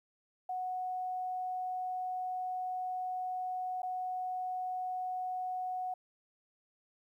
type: tone with dropouts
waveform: sine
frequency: 737 Hz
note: F#5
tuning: 7 cents flat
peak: -34 dBFS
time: 0.49-5.94 s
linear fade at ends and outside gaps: 5 ms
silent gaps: 3.82-3.83 s
effects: 12-bit